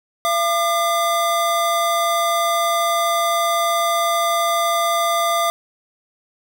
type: tone pair together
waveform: square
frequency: 678.9 / 1202 Hz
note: F5 / D6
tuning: -49 / +40 cents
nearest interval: minor seventh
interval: 989 cents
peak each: -20 dBFS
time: 0.25-5.5 s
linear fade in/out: 0 ms
effects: none